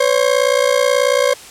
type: ring-modulated tone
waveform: 40% pulse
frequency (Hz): 535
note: C5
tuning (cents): +38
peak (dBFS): -8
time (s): 0-1.34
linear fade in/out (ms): 5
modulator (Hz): 29.2
effects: white hiss -37 dBFS RMS until 1.5 s + low-pass 10000 Hz 12 dB/octave